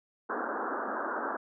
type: band-pass noise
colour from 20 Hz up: white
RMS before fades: -34 dBFS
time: 0.29-1.37 s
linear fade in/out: 10 ms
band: 220 to 1600 Hz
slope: 96 dB/octave
effects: none